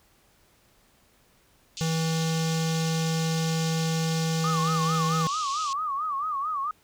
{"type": "band-pass noise", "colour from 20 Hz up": "white", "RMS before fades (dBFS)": -37, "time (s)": [1.77, 5.73], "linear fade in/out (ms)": 0, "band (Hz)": [2700, 7100], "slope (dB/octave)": 48}
{"type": "tone", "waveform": "square", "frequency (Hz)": 162.1, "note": "E3", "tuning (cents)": -29, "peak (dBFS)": -25, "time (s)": [1.81, 5.27], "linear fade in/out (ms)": 0}
{"type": "tone with vibrato", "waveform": "sine", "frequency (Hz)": 1174.7, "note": "D6", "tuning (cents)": 0, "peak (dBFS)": -26, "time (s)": [4.44, 6.71], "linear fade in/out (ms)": 2, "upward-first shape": "sine", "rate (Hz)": 4.5, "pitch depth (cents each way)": 140}
{"effects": ["pink hiss -62 dBFS RMS until 6.83 s"]}